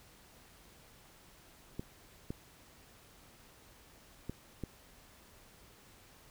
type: clicks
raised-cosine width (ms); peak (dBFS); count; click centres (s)
3; -25; 4; 1.795 / 2.305 / 4.296 / 4.637
effects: pink hiss -60 dBFS RMS until 6.3 s